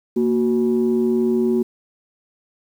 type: tone pair together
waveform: sine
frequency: 233.1 / 370 Hz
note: A#3 / F#4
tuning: 0 / 0 cents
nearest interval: minor sixth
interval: 800 cents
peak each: -17 / -17 dBFS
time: 0.16-1.63 s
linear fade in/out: 10 ms
effects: tanh soft clip ceiling -10 dBFS + 8-bit